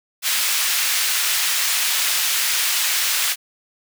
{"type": "high-pass noise", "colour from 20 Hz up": "pink", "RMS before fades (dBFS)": -20, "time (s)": [0.22, 3.36], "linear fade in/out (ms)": 50, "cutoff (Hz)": 2100, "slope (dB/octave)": 12, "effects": []}